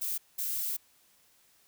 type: noise bursts at uneven times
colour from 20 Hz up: violet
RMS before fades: -33 dBFS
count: 2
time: 0.01-0.18 / 0.38-0.77 s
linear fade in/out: 10 ms
effects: white hiss -65 dBFS RMS until 1.67 s